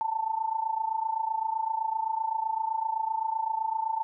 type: tone with amplitude modulation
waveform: sine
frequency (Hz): 887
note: A5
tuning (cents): +14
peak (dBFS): -23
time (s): 0.01-4.03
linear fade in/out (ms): 0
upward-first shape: sine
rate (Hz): 27.8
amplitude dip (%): 80
effects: none